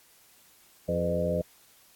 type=harmonic tone with a mistuned harmonic; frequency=87.1 Hz; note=F2; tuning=4 cents flat; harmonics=1 / 2 / 3 / 4 / 5 / 6 / 7; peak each=-35 / -31 / -40 / -40 / -37 / -30 / -30 dBFS; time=0.88-1.42 s; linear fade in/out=10 ms; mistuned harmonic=6; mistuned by=-50 cents; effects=white hiss -59 dBFS RMS until 1.95 s + AAC 64 kbps